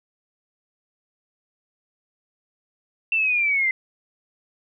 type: linear sweep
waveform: sine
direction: down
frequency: 2700 to 2049 Hz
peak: -18 dBFS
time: 3.12-3.71 s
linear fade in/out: 2 ms
effects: none